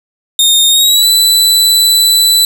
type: tone with pitch glide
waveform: sawtooth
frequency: 3674 to 3983 Hz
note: A#7 to B7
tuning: -26 to +14 cents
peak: -3 dBFS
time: 0.39-2.45 s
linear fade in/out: 2 ms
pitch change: +140 cents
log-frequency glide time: 0.69-1.07 s
effects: none